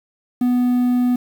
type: tone with quantisation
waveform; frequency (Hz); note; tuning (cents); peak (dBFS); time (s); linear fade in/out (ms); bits
triangle; 247; B3; 0; -12; 0.41-1.16; 5; 7
effects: none